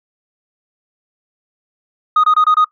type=tone bursts; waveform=sine; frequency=1244.5 Hz; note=D#6; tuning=in tune; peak=-6 dBFS; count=5; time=2.16-2.645 s; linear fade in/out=5 ms; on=77 ms; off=25 ms; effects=noise-tail reverb RT60 0.1 s tail -20 dB re dry + tanh soft clip ceiling -6 dBFS